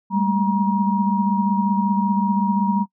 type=tone cluster; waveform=sine; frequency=197.1 / 212.5 / 222.5 / 950 Hz; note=G3 / G#3 / A3 / A#5; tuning=+10 / +40 / +20 / +33 cents; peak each=-19 / -26 / -28 / -21 dBFS; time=0.1-2.86 s; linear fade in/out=50 ms; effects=noise-tail reverb RT60 0.1 s tail -23 dB re dry